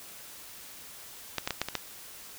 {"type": "clicks", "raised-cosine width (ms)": 0.2, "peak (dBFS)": [-11, -12, -12, -10, -15, -11], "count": 6, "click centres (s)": [1.383, 1.475, 1.507, 1.616, 1.686, 1.753], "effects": ["white hiss -47 dBFS RMS until 2.38 s"]}